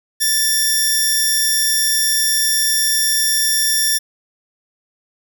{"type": "tone pair together", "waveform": "10% pulse", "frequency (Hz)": [1760, 5588], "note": ["A6", "F8"], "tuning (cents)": [0, 0], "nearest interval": "octave + minor sixth", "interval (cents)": 2000, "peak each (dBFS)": -10, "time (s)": [0.2, 3.99], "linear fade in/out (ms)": 20, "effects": []}